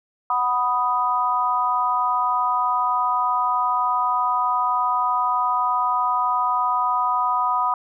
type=chord; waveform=sine; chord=B major; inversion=second; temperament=equal; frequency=740 / 987.8 / 1244.5 Hz; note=F#5 / B5 / D#6; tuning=0 / 0 / 0 cents; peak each=-26 / -21 / -22 dBFS; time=0.3-7.74 s; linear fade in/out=2 ms; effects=none